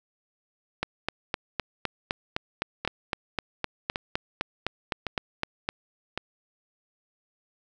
two click trains, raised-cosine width 0.3 ms, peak -10 / -13 dBFS, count 20 / 4, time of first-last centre 0.83-5.689 / 2.85-6.176 s, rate 3.91 / 0.902 Hz, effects none

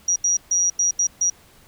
sine tone bursts at uneven times, 5760 Hz, F#8, 47 cents flat, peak -16 dBFS, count 6, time 0.08-0.16 / 0.24-0.37 / 0.51-0.7 / 0.79-0.91 / 0.99-1.07 / 1.21-1.3 s, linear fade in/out 5 ms, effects pink hiss -52 dBFS RMS until 1.67 s

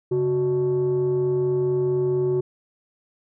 sine tone pair together, 138.15 / 370 Hz, C#3 / F#4, -6 / 0 cents, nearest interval octave + perfect fourth, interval 1706 cents, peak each -24 / -18 dBFS, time 0.11-2.41 s, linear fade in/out 10 ms, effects tanh soft clip ceiling -16 dBFS

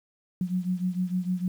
sine beating tone pair, 180 / 186.6 Hz, F#3 / F#3, -47 / +15 cents, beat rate 6.6 Hz, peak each -27 / -30 dBFS, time 0.41-1.48 s, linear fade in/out 2 ms, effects 9-bit

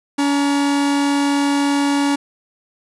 45% pulse tone pair together, 283.6 / 931 Hz, C#4 / A#5, +40 / -2 cents, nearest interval octave + major sixth, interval 2058 cents, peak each -15 / -27 dBFS, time 0.18-2.16 s, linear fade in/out 10 ms, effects resampled to 24000 Hz + 8-bit

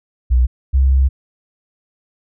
sine tone pair in turn, 61.74 / 66.49 Hz, B1 / C2, 0 / +28 cents, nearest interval minor second, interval 128 cents, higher second, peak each -9 dBFS, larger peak neither, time 0.3-0.47 / 0.73-1.09 s, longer second, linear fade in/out 20 ms, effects none

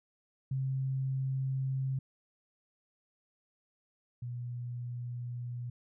sine tone pair in turn, 133 / 121.61 Hz, C3 / B2, +29 / -26 cents, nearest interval major second, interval 155 cents, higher first, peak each -30 / -36 dBFS, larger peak first, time 0.51-1.99 / 4.22-5.7 s, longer neither, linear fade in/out 5 ms, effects none

